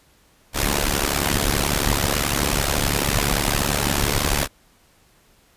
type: noise with amplitude modulation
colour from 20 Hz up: pink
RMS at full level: -17 dBFS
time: 0.53-4.48 s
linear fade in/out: 50 ms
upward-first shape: sine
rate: 71.6 Hz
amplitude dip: 90%
effects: pink hiss -57 dBFS RMS until 5.56 s + resampled to 32000 Hz